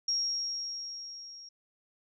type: tone with level ramp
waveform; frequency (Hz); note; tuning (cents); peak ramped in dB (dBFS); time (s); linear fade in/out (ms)
sine; 5588; F8; 0; -26 to -46; 0.08-1.49; 5
effects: none